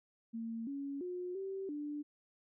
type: tone with pitch steps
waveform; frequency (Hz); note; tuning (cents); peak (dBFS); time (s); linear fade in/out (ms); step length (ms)
sine; 227.7 / 279.4 / 359.7 / 386.5 / 294.5; A#3 / C#4 / F#4 / G4 / D4; -40 / +14 / -49 / -24 / +5; -38; 0.33-2.03; 20; 340
effects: none